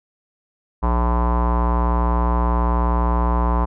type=tone with low-pass filter; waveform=square; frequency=59.5 Hz; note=A#1; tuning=36 cents sharp; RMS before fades=-18 dBFS; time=0.82-3.66 s; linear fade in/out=20 ms; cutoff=1000 Hz; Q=5.9; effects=none